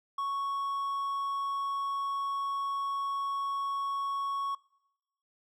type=tone; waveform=triangle; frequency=1109 Hz; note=C#6; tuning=in tune; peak=-28 dBFS; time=0.18-4.55 s; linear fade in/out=5 ms; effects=noise-tail reverb RT60 0.9 s tail -24 dB re dry